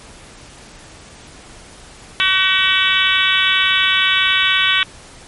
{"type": "harmonic tone", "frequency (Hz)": 378.5, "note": "F#4", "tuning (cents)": 39, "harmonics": [3, 4, 5, 6, 7, 8, 9, 10], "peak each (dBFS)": [-23, -19, -22, -20, -21, -19, -19, -23], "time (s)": [2.2, 4.83], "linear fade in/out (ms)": 0, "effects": ["pink hiss -40 dBFS RMS until 5.27 s", "MP3 48 kbps"]}